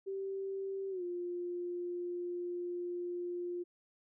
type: tone with pitch glide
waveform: sine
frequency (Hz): 388.5 to 352.2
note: G4 to F4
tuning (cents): -16 to +15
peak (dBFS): -36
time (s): 0.06-3.64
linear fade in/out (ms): 20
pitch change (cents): -169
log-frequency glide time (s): 0.9-1.03
effects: none